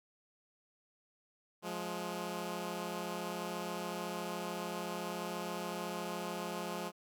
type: tone pair together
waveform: 10% pulse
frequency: 176.11 / 210 Hz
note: F3 / G#3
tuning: +15 / +19 cents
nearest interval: minor third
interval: 304 cents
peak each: -32 / -33 dBFS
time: 1.62-6.92 s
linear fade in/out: 50 ms
effects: none